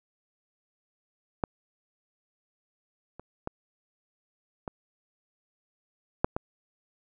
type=clicks; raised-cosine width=1 ms; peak=-12 / -28 / -18 / -20 / -7 / -15 dBFS; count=6; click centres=1.438 / 3.196 / 3.474 / 4.678 / 6.245 / 6.365 s; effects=none